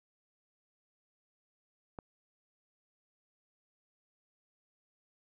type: click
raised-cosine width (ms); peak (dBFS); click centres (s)
1; -28; 1.988
effects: none